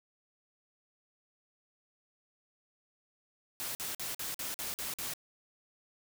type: noise bursts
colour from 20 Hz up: white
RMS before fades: -38 dBFS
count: 8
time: 3.6-5.136 s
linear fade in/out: 0 ms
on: 150 ms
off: 48 ms
effects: none